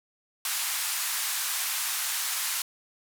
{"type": "band-pass noise", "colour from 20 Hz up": "white", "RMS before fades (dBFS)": -30, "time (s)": [0.45, 2.62], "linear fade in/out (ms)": 2, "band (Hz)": [900, 14000], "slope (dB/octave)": 24, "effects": []}